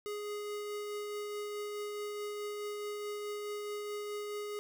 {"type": "tone with tremolo", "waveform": "square", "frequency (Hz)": 415.3, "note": "G#4", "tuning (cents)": 0, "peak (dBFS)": -37, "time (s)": [0.06, 4.59], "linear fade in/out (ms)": 0, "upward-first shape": "triangle", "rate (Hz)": 4.7, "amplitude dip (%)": 25, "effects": []}